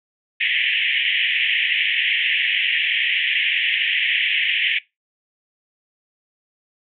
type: band-pass noise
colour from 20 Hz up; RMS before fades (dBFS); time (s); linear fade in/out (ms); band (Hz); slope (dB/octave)
white; -20; 0.4-4.79; 10; 1800 to 3200; 96
effects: noise-tail reverb RT60 0.2 s tail -21 dB re dry